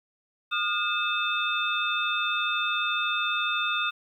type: tone cluster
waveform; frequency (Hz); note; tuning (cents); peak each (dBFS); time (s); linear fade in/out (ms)
sine; 1220 / 1422 / 2611 / 3603; D#6 / F6 / E7 / A7; -34 / +31 / -17 / +40; -30; 0.51-3.91; 20
effects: 10-bit